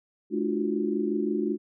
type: tone cluster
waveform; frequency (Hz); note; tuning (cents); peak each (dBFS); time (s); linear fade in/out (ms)
sine; 214.9 / 296.9 / 344.4 / 370; A3 / D4 / F4 / F#4; -41 / +19 / -24 / 0; -30; 0.3-1.58; 50
effects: none